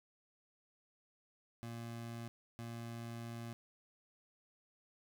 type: tone bursts at uneven times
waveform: 25% pulse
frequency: 116.54 Hz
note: A#2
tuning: in tune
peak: -40 dBFS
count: 2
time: 1.63-2.28 / 2.59-3.53 s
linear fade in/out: 0 ms
effects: none